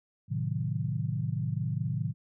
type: chord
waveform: sine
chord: A diminished seventh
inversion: none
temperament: equal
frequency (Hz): 110 / 130.81 / 155.56 / 185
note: A2 / C3 / Eb3 / Gb3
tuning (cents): 0 / 0 / 0 / 0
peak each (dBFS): -33 / -33 / -33 / -39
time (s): 0.28-2.14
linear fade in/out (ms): 50
effects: none